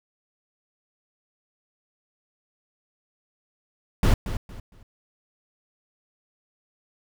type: noise with echo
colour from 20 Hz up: brown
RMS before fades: -17 dBFS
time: 4.03-4.14 s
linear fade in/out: 2 ms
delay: 230 ms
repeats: 3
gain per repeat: -11 dB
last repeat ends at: 4.83 s
effects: none